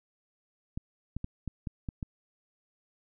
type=clicks; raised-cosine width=5 ms; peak=-22 dBFS; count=7; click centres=0.775 / 1.166 / 1.244 / 1.477 / 1.672 / 1.888 / 2.028 s; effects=none